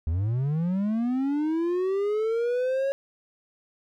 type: linear sweep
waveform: triangle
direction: up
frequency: 74.9 to 554.4 Hz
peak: -21 dBFS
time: 0.07-2.92 s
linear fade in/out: 0 ms
effects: none